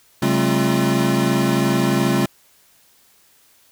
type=tone cluster; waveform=square; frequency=136.2 / 191.9 / 214.7 / 266.6 / 347.4 Hz; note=C#3 / G3 / A3 / C4 / F4; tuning=-30 / -37 / -42 / +33 / -9 cents; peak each=-23 dBFS; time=0.22-2.26 s; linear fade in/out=5 ms; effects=white hiss -55 dBFS RMS until 3.71 s